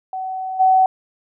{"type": "tone with level steps", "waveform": "sine", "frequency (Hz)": 754, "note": "F#5", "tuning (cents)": 32, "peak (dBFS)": [-23, -10], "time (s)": [0.13, 0.86], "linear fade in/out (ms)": 2, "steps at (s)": 0.59, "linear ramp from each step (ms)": 20, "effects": []}